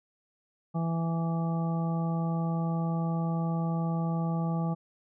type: harmonic tone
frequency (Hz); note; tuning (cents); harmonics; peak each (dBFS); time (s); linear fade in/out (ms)
165.7; E3; +9; 1 / 2 / 3 / 4 / 5 / 7; -27 / -41 / -42 / -41 / -39 / -43; 0.74-4.75; 20
effects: none